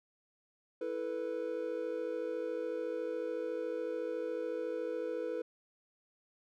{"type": "chord", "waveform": "triangle", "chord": "E suspended fourth", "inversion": "none", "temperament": "equal", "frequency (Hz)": [329.6, 440, 493.9], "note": ["E4", "A4", "B4"], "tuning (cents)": [0, 0, 0], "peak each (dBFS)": [-40, -38, -35], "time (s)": [0.81, 5.42], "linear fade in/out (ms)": 5, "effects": []}